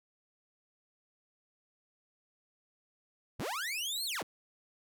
sawtooth linear two-way sweep, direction up then down, 40.29 to 4435 to 40.29 Hz, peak -31 dBFS, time 3.39-4.23 s, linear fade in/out 10 ms, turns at 4.05 s, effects none

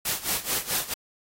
white noise with tremolo, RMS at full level -25 dBFS, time 0.05-0.94 s, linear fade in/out 5 ms, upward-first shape sine, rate 4.6 Hz, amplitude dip 85%, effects AAC 48 kbps

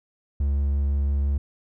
triangle tone with vibrato, 70.3 Hz, C#2, 25 cents sharp, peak -18 dBFS, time 0.4-1.38 s, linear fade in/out 5 ms, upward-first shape sine, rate 5.9 Hz, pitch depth 8 cents each way, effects none

